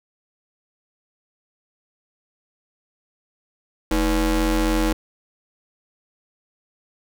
35% pulse ring-modulated tone, 178.7 Hz, F3, 40 cents sharp, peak -13 dBFS, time 3.91-4.93 s, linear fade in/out 5 ms, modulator 137 Hz, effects none

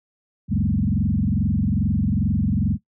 sine tone with frequency modulation, 148 Hz, D3, 14 cents sharp, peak -17 dBFS, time 0.48-2.78 s, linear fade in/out 50 ms, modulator 22.4 Hz, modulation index 3.8, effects noise-tail reverb RT60 0.1 s tail -19 dB re dry + high-pass 60 Hz 12 dB/octave

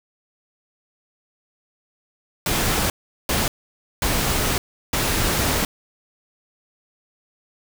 pink noise bursts at uneven times, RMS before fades -21 dBFS, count 4, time 2.46-2.9 / 3.29-3.48 / 4.02-4.58 / 4.93-5.65 s, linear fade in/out 2 ms, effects none

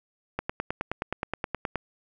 click train, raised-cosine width 0.5 ms, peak -13 dBFS, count 14, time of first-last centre 0.39-1.757 s, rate 9.51 Hz, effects none

